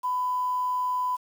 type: tone with quantisation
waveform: sine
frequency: 1000 Hz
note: B5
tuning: 21 cents sharp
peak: -24 dBFS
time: 0.03-1.17 s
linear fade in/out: 20 ms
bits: 8
effects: none